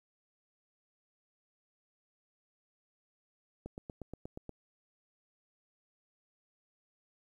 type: click train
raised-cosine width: 2 ms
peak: -29 dBFS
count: 8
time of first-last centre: 3.66-4.493 s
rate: 8.4 Hz
effects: 11-bit